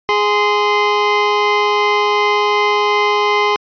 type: tone pair together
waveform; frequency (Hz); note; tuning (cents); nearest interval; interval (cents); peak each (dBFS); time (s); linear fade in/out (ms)
25% pulse; 415.3 / 1036.9; G#4 / C6; 0 / -16; octave + major third; 1584; -11; 0.09-3.56; 0
effects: resampled to 11025 Hz